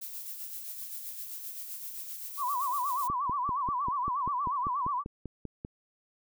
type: noise with tremolo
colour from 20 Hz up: violet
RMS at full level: -39 dBFS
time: 0.01-3.08 s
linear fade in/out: 10 ms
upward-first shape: sine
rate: 7.7 Hz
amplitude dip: 40%
type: tone with vibrato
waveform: sine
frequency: 1065 Hz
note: C6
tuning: 30 cents sharp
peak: -28 dBFS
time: 2.37-5.04 s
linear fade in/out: 50 ms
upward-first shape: sine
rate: 8.4 Hz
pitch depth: 160 cents each way
type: click train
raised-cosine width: 3 ms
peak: -25 dBFS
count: 14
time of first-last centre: 3.1-5.649 s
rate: 5.1 Hz
effects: none